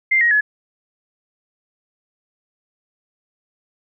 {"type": "tone with pitch steps", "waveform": "sine", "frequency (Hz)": [2093, 1886.3, 1700], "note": ["C7", "A#6", "G#6"], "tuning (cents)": [0, 20, 40], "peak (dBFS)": -12, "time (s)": [0.11, 0.41], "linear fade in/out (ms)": 10, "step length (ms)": 100, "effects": []}